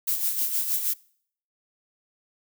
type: noise with tremolo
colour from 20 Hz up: violet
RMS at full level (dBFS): -24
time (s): 0.07-0.94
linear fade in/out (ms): 10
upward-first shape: sine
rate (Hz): 6.4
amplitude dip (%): 55
effects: noise-tail reverb RT60 0.6 s tail -24 dB re dry